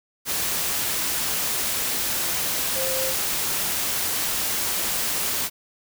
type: tone in noise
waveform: sine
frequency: 526 Hz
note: C5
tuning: 9 cents sharp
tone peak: -27 dBFS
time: 2.74-3.14 s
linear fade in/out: 50 ms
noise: white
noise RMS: -25 dBFS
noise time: 0.25-5.5 s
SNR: -5 dB
effects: none